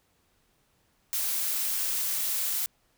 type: noise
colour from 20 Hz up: blue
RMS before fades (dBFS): -29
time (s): 1.13-2.66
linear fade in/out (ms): 0
effects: pink hiss -69 dBFS RMS until 2.97 s